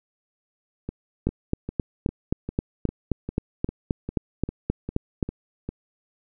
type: two click trains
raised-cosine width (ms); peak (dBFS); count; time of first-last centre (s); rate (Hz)
3; -9 / -17; 16 / 13; 1.27-5.228 / 0.89-5.69; 3.79 / 2.5
effects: none